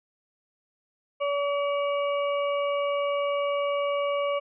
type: harmonic tone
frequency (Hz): 570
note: C#5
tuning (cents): +48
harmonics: 1 / 2 / 4 / 5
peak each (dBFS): -25 / -31 / -37 / -39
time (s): 1.2-4.4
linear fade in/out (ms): 20
effects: none